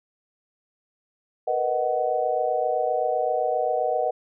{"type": "chord", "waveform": "sine", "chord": "B major seventh", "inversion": "third", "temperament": "equal with one note detuned", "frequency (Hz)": [466.2, 493.9, 622.3, 745.6], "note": ["A#4", "B4", "D#5", "F#5"], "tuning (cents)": [0, 0, 0, 13], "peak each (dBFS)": [-31, -27, -26, -25], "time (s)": [1.47, 4.11], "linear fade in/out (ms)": 10, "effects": []}